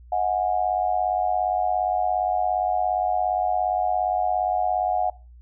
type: tone with amplitude modulation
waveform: sine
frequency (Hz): 730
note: F#5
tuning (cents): -24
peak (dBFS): -16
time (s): 0.12-5.1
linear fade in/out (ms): 5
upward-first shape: sine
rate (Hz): 97.3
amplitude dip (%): 90
effects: noise-tail reverb RT60 0.3 s tail -20 dB re dry + added 60 Hz sine -44 dBFS peak until 5.41 s